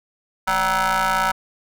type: ring-modulated tone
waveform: 25% pulse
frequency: 183.5 Hz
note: F#3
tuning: 14 cents flat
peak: -11 dBFS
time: 0.47-1.32 s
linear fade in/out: 10 ms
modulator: 1130 Hz
effects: none